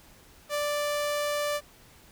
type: tone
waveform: sawtooth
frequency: 587.3 Hz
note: D5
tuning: in tune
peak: -23 dBFS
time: 0.49-1.61 s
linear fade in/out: 50 ms
effects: pink hiss -55 dBFS RMS until 2.11 s